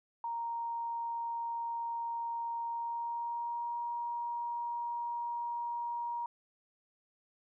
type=tone with pitch glide; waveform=sine; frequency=932.3 to 947 Hz; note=A#5 to A#5; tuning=0 to +27 cents; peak=-34 dBFS; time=0.24-6.26 s; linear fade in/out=2 ms; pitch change=+27 cents; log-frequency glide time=2.67-3.79 s; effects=none